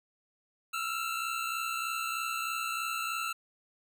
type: tone pair together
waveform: 25% pulse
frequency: 1318.5 / 1381.7 Hz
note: E6 / F6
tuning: 0 / -19 cents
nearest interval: minor second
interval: 81 cents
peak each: -30 / -33 dBFS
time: 0.73-3.33 s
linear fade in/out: 10 ms
effects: none